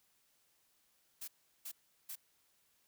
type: noise bursts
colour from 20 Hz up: blue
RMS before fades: -45 dBFS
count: 3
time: 1.21-2.157 s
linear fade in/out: 10 ms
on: 69 ms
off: 370 ms
effects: white hiss -74 dBFS RMS until 2.87 s